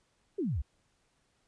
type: exponential sweep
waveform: sine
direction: down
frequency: 440 to 56.9 Hz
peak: -29 dBFS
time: 0.38-0.62 s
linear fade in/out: 10 ms
effects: pink hiss -73 dBFS RMS until 1.47 s + resampled to 22050 Hz